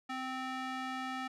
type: tone with band-pass filter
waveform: square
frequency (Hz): 260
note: C4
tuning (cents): -11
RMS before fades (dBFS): -39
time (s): 0.09-1.28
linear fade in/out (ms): 10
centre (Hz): 1500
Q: 0.84
effects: none